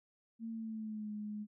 sine tone with pitch glide, 226.6 to 210.2 Hz, A#3 to G#3, -49 to +21 cents, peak -39 dBFS, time 0.39-1.47 s, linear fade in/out 50 ms, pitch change -130 cents, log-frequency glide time 0.51-1.12 s, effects none

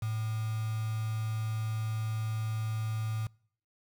sine tone with quantisation, 110 Hz, A2, in tune, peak -30 dBFS, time 0.02-3.27 s, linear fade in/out 5 ms, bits 7, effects noise-tail reverb RT60 0.6 s tail -26 dB re dry

